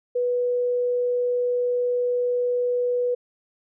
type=tone; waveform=sine; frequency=490.8 Hz; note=B4; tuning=11 cents flat; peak=-20 dBFS; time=0.15-3.15 s; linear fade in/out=10 ms; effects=none